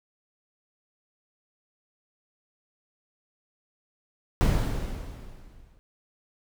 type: noise with exponential decay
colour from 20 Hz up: brown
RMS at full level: -18 dBFS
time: 4.41-5.79 s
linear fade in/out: 0 ms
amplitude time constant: 300 ms
effects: none